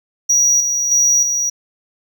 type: tone with tremolo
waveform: triangle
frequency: 5780 Hz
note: F#8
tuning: 41 cents flat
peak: -9 dBFS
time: 0.29-1.5 s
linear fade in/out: 10 ms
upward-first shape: square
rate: 1.6 Hz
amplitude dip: 45%
effects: none